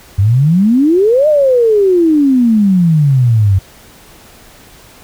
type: exponential two-way sweep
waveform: sine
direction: up then down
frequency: 92.5 to 622.3 to 92.5 Hz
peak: -6 dBFS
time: 0.18-3.59 s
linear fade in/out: 10 ms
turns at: 1.28 s
effects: pink hiss -40 dBFS RMS until 5.03 s